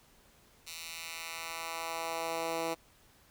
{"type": "tone with high-pass filter sweep", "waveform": "10% pulse", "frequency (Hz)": 164.81, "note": "E3", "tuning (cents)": 0, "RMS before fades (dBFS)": -38, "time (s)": [0.66, 2.75], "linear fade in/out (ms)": 20, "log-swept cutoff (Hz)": [3600, 350], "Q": 0.96, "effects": ["pink hiss -63 dBFS RMS until 3.3 s"]}